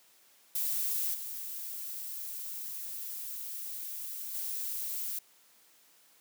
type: noise with level steps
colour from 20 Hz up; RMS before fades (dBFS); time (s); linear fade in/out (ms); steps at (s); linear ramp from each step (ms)
violet; -32 / -40 / -36; 0.55-5.19; 5; 1.13 / 4.33; 20
effects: white hiss -63 dBFS RMS until 6.2 s + high-pass 200 Hz 12 dB/octave